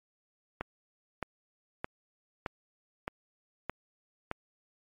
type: click train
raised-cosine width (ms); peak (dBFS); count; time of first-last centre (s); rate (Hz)
0.5; -18; 7; 0.61-4.314; 1.62
effects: MP3 64 kbps